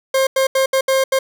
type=tone bursts at uneven times; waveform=40% pulse; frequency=532 Hz; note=C5; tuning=29 cents sharp; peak=-12 dBFS; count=6; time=0.14-0.27 / 0.36-0.47 / 0.55-0.66 / 0.73-0.81 / 0.88-1.04 / 1.12-1.19 s; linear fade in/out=5 ms; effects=none